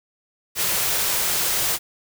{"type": "band-stop noise", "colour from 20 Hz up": "white", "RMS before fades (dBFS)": -22, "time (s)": [0.55, 1.79], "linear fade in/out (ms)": 50, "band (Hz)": [210, 310], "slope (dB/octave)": 96, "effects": []}